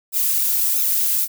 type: noise with flanger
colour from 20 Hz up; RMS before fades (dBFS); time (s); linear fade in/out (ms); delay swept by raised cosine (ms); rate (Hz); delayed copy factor
violet; -19; 0.12-1.28; 50; 0.77 to 3.77; 1.5; +0.95
effects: none